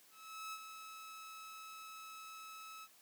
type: tone with ADSR envelope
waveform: sawtooth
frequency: 1297 Hz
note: E6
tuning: 28 cents flat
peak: -39 dBFS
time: 0.1-2.88 s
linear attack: 430 ms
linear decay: 46 ms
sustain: -7 dB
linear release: 47 ms
effects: white hiss -65 dBFS RMS until 3.01 s + high-pass 150 Hz 12 dB/octave